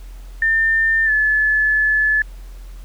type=tone with pitch glide; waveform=sine; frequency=1800 to 1725.7 Hz; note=A6 to A6; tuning=+39 to -34 cents; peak=-13 dBFS; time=0.42-2.22 s; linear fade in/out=2 ms; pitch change=-73 cents; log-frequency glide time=1.05-1.11 s; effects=added 43 Hz sine -32 dBFS peak until 2.84 s + pink hiss -50 dBFS RMS until 2.84 s